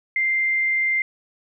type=tone; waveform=sine; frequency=2093 Hz; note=C7; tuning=in tune; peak=-18 dBFS; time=0.16-1.02 s; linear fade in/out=2 ms; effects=none